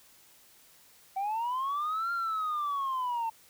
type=linear two-way sweep; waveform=sine; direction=up then down; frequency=759 to 1396.9 to 891 Hz; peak=-27 dBFS; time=1.16-3.3 s; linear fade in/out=10 ms; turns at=2.12 s; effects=tanh soft clip ceiling -27 dBFS + white hiss -59 dBFS RMS until 3.49 s